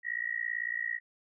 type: tone with amplitude modulation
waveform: sine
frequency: 1902 Hz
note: A#6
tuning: 34 cents sharp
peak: -27 dBFS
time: 0.03-1 s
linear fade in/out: 50 ms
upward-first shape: sine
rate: 58 Hz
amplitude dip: 100%
effects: none